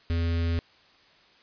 square tone with notch filter, 83.9 Hz, E2, 31 cents sharp, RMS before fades -26 dBFS, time 0.1-0.59 s, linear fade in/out 0 ms, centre 850 Hz, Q 0.86, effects white hiss -58 dBFS RMS until 1.42 s + resampled to 11025 Hz

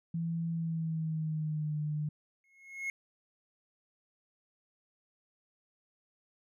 sine tone with pitch glide, 166.3 to 150.75 Hz, E3 to D3, +16 to +46 cents, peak -31 dBFS, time 0.14-2.09 s, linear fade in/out 5 ms, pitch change -170 cents, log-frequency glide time 0.5-1.77 s
triangle tone with exponential growth, 2168 Hz, C#7, 39 cents flat, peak -29 dBFS, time 2.44-2.9 s, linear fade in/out 1 ms, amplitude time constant 100 ms
effects none

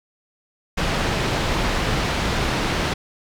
pink low-pass noise, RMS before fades -22 dBFS, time 0.77-2.94 s, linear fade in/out 10 ms, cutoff 4300 Hz, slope 12 dB/octave, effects none

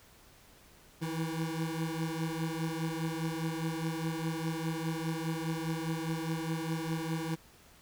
25% pulse beating tone pair, 160 / 164.9 Hz, D#3 / E3, +49 / +1 cents, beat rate 4.9 Hz, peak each -31 / -33 dBFS, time 1.01-7.36 s, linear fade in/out 20 ms, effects pink hiss -59 dBFS RMS until 7.81 s

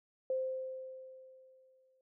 sine tone with exponential decay, 521 Hz, C5, 7 cents flat, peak -30 dBFS, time 0.3-2.01 s, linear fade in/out 2 ms, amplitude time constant 370 ms, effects none

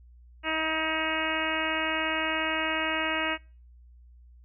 harmonic tone, 317.1 Hz, D#4, 33 cents sharp, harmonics 1 / 2 / 3 / 4 / 5 / 6 / 7 / 8 / 9, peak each -35 / -35 / -35 / -35 / -35 / -35 / -35 / -35 / -35 dBFS, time 0.43-3.38 s, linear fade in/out 50 ms, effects noise-tail reverb RT60 0.4 s tail -26 dB re dry + added 60 Hz sine -50 dBFS peak until 4.44 s

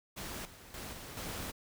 pink noise with level steps, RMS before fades -42 / -54 / -44 / -47 / -41 dBFS, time 0.16-1.52 s, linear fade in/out 20 ms, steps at 0.45 / 0.74 / 0.93 / 1.17 s, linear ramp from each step 2 ms, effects none

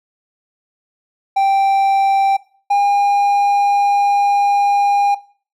triangle tone pair in turn, 784 / 808.4 Hz, G5 / G#5, 0 / -47 cents, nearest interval minor second, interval 53 cents, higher second, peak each -9 dBFS, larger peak neither, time 1.36-2.37 / 2.7-5.15 s, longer second, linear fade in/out 10 ms, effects noise-tail reverb RT60 0.4 s tail -18 dB re dry

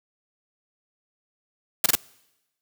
white noise bursts, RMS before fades -18 dBFS, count 3, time 1.84-1.952 s, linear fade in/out 2 ms, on 20 ms, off 26 ms, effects noise-tail reverb RT60 1.0 s tail -25 dB re dry + high-pass 100 Hz 12 dB/octave

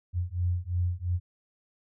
sine beating tone pair, 87.31 / 90.21 Hz, F2 / F#2, 0 / -43 cents, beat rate 2.9 Hz, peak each -29 dBFS, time 0.13-1.2 s, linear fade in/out 50 ms, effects none

